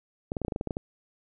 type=clicks; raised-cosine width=2 ms; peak=-17 dBFS; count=11; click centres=0.319 / 0.368 / 0.417 / 0.449 / 0.482 / 0.522 / 0.561 / 0.611 / 0.673 / 0.708 / 0.769 s; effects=none